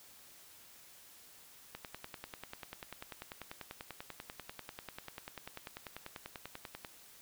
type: click train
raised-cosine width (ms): 0.3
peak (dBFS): -27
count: 53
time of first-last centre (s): 1.75-6.848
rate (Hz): 10.2
effects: white hiss -58 dBFS RMS until 7.21 s